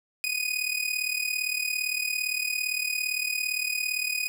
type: tone with amplitude modulation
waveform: sawtooth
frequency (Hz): 2489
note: D#7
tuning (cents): 0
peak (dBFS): -20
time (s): 0.24-4.28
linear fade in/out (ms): 0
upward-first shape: sine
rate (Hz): 37.6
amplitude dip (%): 75
effects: none